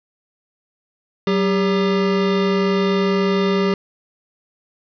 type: tone pair together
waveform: square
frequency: 189.14 / 399.5 Hz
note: F#3 / G4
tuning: +38 / +33 cents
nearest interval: octave + minor second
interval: 1295 cents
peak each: -19 / -19 dBFS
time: 1.27-3.74 s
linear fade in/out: 2 ms
effects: resampled to 11025 Hz + 8-bit